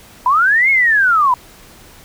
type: linear two-way sweep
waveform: sine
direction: up then down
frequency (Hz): 959 to 2200 to 959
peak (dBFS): -9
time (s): 0.26-1.34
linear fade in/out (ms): 2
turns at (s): 0.7
effects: pink hiss -42 dBFS RMS until 2.04 s